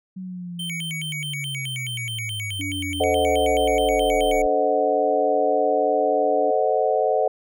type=linear sweep; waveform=sine; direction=down; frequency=188 to 30.36 Hz; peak=-30 dBFS; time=0.16-4.47 s; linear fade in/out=10 ms
type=tone with vibrato; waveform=square; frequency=2644 Hz; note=E7; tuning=5 cents sharp; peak=-29 dBFS; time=0.59-4.42 s; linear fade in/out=5 ms; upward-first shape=square; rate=4.7 Hz; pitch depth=280 cents each way
type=tone with pitch glide; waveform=sine; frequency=288.8 to 294.9 Hz; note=D4 to D4; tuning=-29 to +7 cents; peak=-29 dBFS; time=2.59-6.51 s; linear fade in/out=10 ms; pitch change=+36 cents; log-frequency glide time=3.67-6.02 s
type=chord; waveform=sine; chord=A diminished seventh; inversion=none; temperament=equal; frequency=440 / 523.3 / 622.3 / 740 Hz; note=A4 / C5 / Eb5 / Gb5; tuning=0 / 0 / 0 / 0 cents; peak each=-23 dBFS; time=3-7.28 s; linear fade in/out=5 ms
effects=none

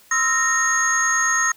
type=tone cluster; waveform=sine; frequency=1040 / 1291 / 1360 / 1849 / 6540 Hz; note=C6 / E6 / F6 / A#6 / G#8; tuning=-11 / -37 / -46 / -15 / -28 cents; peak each=-28 / -23 / -28 / -19 / -20 dBFS; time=0.11-1.52 s; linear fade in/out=5 ms; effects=tanh soft clip ceiling -10 dBFS + white hiss -52 dBFS RMS until 1.56 s

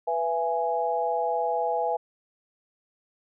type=chord; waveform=sine; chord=E major; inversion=second; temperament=equal with one note detuned; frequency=493.9 / 670.4 / 830.6 Hz; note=B4 / E5 / G#5; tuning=0 / +29 / 0 cents; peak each=-29 / -28 / -27 dBFS; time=0.07-1.97 s; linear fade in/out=10 ms; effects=none

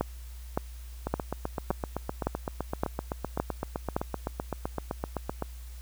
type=two click trains; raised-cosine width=1 ms; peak=-12 / -16 dBFS; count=8 / 35; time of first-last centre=0.01-3.965 / 1.07-5.423 s; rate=1.77 / 7.81 Hz; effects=added 60 Hz sine -40 dBFS peak until 5.81 s + white hiss -55 dBFS RMS until 5.81 s

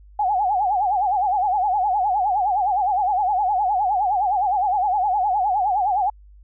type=tone with vibrato; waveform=sine; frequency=784 Hz; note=G5; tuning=in tune; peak=-17 dBFS; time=0.19-6.1 s; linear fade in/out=5 ms; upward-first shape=sine; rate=9.7 Hz; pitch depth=150 cents each way; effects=added 50 Hz sine -44 dBFS peak until 6.43 s

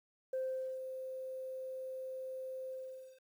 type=tone with ADSR envelope; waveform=sine; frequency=521 Hz; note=C5; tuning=7 cents flat; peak=-32 dBFS; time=0.33-3.21 s; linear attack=5 ms; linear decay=460 ms; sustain=-8 dB; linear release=490 ms; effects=tanh soft clip ceiling -31 dBFS + 11-bit

